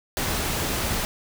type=noise; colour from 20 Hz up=pink; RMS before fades=-26 dBFS; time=0.17-1.05 s; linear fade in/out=0 ms; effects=none